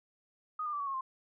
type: tone with pitch steps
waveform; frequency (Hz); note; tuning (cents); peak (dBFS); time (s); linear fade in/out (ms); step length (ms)
sine; 1244.5 / 1203.5 / 1163.8 / 1125.5 / 1088.4 / 1052.6; D#6 / D6 / D6 / C#6 / C#6 / C6; 0 / +42 / -16 / +26 / -32 / +10; -33; 0.59-1.01; 5; 70
effects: none